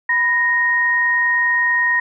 sine tone pair together, 989.4 / 1864.7 Hz, B5 / A#6, +3 / 0 cents, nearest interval major seventh, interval 1097 cents, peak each -23 / -14 dBFS, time 0.09-2 s, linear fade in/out 5 ms, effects none

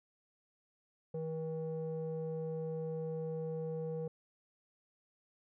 square tone with low-pass filter, 160 Hz, D#3, 49 cents sharp, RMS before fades -39 dBFS, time 1.14-4.08 s, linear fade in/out 5 ms, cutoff 540 Hz, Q 6.4, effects none

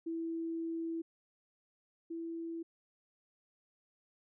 sine tone pair in turn, 329.6 / 331.7 Hz, E4 / E4, 0 / +11 cents, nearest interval unison, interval 11 cents, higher second, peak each -35 / -38 dBFS, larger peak first, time 0.06-1.02 / 2.1-2.63 s, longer first, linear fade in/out 10 ms, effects none

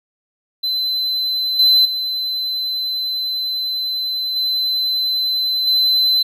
triangle tone with level steps, 4045 Hz, B7, 41 cents sharp, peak -16 / -8 / -18 / -15 / -11 dBFS, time 0.63-6.23 s, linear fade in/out 10 ms, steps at 1.59 / 1.85 / 4.36 / 5.67 s, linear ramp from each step 5 ms, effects none

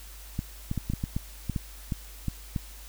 clicks, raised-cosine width 5 ms, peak -16 dBFS, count 12, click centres 0.391 / 0.714 / 0.777 / 0.9 / 0.936 / 1.039 / 1.165 / 1.497 / 1.562 / 1.922 / 2.283 / 2.562 s, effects added 50 Hz sine -44 dBFS peak until 2.88 s + white hiss -49 dBFS RMS until 2.88 s

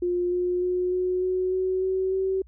sine tone with pitch steps, 354.4 / 358.1 / 361.8 / 365.6 / 369.4 / 373.3 / 377.2 / 381.2 Hz, F4 / F4 / F#4 / F#4 / F#4 / F#4 / F#4 / G4, +25 / +43 / -39 / -21 / -3 / +15 / +33 / -48 cents, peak -22 dBFS, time 0.02-2.42 s, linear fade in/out 5 ms, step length 300 ms, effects added 60 Hz sine -48 dBFS peak until 2.47 s

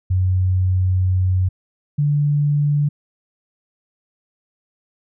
sine tone pair in turn, 92.5 / 146 Hz, F#2 / D3, 0 / -10 cents, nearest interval minor sixth, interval 790 cents, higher second, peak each -14 dBFS, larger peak neither, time 0.1-1.49 / 1.98-2.89 s, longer first, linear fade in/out 10 ms, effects none

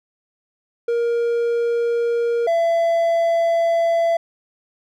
triangle tone pair in turn, 470 / 671.1 Hz, A#4 / E5, +14 / +31 cents, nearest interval tritone, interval 617 cents, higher second, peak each -15 / -13 dBFS, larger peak second, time 0.88-2.47 / 2.47-4.17 s, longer second, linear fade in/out 5 ms, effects none

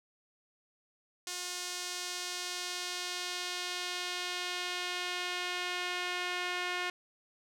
sawtooth tone with band-pass filter sweep, 358.4 Hz, F4, 45 cents sharp, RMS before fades -37 dBFS, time 1.27-6.9 s, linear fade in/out 2 ms, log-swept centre 6200 to 2300 Hz, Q 1.1, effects none

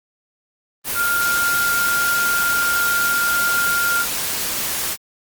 sine tone in noise, 1400 Hz, F6, 4 cents sharp, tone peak -17 dBFS, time 0.94-4.06 s, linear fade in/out 50 ms, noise white, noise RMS -23 dBFS, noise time 0.84-4.97 s, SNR +3 dB, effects Opus 32 kbps

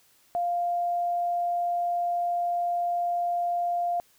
sine tone, 698.5 Hz, F5, in tune, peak -24 dBFS, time 0.35-4 s, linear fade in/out 0 ms, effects white hiss -62 dBFS RMS until 4.18 s

